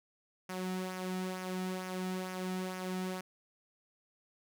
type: tone with flanger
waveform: sawtooth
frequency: 185 Hz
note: F#3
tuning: in tune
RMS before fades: -38 dBFS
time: 0.49-3.21 s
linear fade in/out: 5 ms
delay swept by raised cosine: 0.24 to 1.94 ms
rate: 2.2 Hz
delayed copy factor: -0.5
effects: none